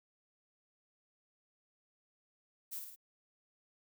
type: noise with echo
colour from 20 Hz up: violet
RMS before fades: -42 dBFS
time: 2.71-2.8 s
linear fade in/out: 20 ms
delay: 54 ms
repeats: 3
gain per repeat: -4 dB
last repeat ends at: 2.962 s
effects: none